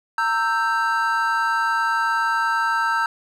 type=chord; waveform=triangle; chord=E diminished; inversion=second; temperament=equal with one note detuned; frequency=919.5 / 1318.5 / 1568 Hz; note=Bb5 / E6 / G6; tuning=-24 / 0 / 0 cents; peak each=-21 dBFS; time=0.18-3.06 s; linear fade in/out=2 ms; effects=none